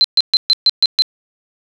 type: tone bursts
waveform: sine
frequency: 4090 Hz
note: C8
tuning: 40 cents flat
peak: -7 dBFS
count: 7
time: 0.01-1.021 s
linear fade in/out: 0 ms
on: 33 ms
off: 130 ms
effects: none